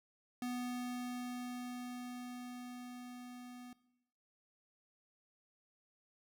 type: tone with level ramp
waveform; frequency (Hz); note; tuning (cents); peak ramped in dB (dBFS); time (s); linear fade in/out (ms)
square; 246.9; B3; 0; -38 to -50; 0.42-3.73; 2
effects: noise-tail reverb RT60 0.9 s tail -19 dB re dry